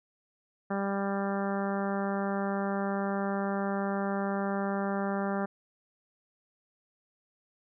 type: harmonic tone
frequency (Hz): 197.7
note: G3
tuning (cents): +15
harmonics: 1 / 2 / 3 / 4 / 5 / 6 / 7 / 8 / 9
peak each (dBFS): -31 / -36 / -36 / -37 / -43 / -41 / -42 / -44 / -47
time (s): 0.7-5.46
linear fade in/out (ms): 10
effects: none